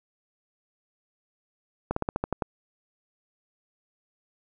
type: slowing click train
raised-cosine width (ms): 1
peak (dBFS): -12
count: 8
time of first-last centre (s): 1.91-2.422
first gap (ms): 54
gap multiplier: 1.1
effects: none